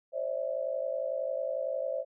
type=tone cluster; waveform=sine; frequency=530 / 581 / 648 Hz; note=C5 / D5 / E5; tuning=+22 / -19 / -30 cents; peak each=-33 / -35 / -36 dBFS; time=0.12-2.05 s; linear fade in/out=50 ms; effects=none